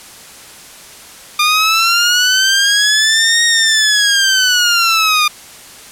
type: linear two-way sweep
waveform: 15% pulse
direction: up then down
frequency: 1204 to 1873 to 1204 Hz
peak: -3 dBFS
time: 1.39-5.28 s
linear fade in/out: 5 ms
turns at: 3.44 s
effects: white hiss -36 dBFS RMS until 5.91 s + low-pass 11000 Hz 12 dB/octave